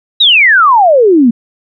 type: exponential sweep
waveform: sine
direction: down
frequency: 3953 to 220.9 Hz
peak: -3 dBFS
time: 0.2-1.31 s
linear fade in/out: 10 ms
effects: none